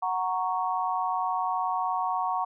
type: chord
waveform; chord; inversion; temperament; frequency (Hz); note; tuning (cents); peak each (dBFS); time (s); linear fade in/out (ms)
sine; F# major; none; equal; 740 / 932.3 / 1108.7; F#5 / A#5 / C#6; 0 / 0 / 0; -29 / -30 / -30; 0.02-2.45; 10
effects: none